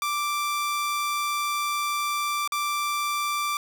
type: tone with dropouts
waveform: sawtooth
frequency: 1174.7 Hz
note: D6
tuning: in tune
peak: -21 dBFS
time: 0.02-3.57 s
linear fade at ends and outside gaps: 1 ms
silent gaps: 2.476-2.521 s
effects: none